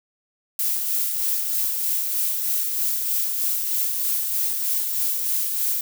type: noise with tremolo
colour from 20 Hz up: violet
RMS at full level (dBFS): -22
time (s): 0.59-5.81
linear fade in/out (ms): 2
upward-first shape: sine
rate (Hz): 3.2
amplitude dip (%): 35
effects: none